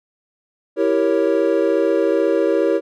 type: chord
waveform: triangle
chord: E diminished seventh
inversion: none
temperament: equal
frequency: 329.6 / 392 / 466.2 / 554.4 Hz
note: E4 / G4 / Bb4 / Db5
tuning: 0 / 0 / 0 / 0 cents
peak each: -18 dBFS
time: 0.76-2.81 s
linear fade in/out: 50 ms
effects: none